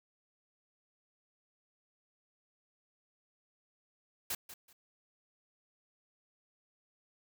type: noise with echo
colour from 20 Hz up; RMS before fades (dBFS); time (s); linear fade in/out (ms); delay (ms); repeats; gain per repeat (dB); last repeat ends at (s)
white; -36; 4.3-4.35; 5; 190; 2; -13; 4.73
effects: none